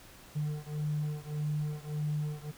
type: beating tone pair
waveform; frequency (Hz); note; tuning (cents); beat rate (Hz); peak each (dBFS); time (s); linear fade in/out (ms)
triangle; 149.3 / 151; D3 / D3; +29 / +48; 1.7; -31 / -32; 0.35-2.52; 20
effects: tanh soft clip ceiling -26 dBFS + pink hiss -54 dBFS RMS until 2.57 s